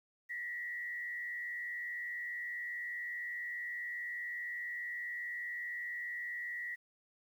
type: tone with frequency modulation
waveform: sine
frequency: 1928 Hz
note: B6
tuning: 42 cents flat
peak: -38 dBFS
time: 0.29-6.76 s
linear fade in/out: 20 ms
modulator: 95.2 Hz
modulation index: 0.7
effects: 11-bit